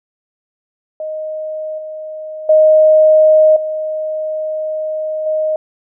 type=tone with level steps; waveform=sine; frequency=622.3 Hz; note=D#5; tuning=in tune; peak=-20 / -24 / -5 / -17 / -13 dBFS; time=1-5.56 s; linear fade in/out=2 ms; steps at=1.78 / 2.49 / 3.56 / 5.26 s; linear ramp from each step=5 ms; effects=none